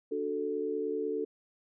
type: chord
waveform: sine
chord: D major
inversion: none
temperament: equal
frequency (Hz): 293.7 / 370 / 440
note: D4 / F#4 / A4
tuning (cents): 0 / 0 / 0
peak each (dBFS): -37 / -37 / -32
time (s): 0.11-1.25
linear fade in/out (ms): 10
effects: none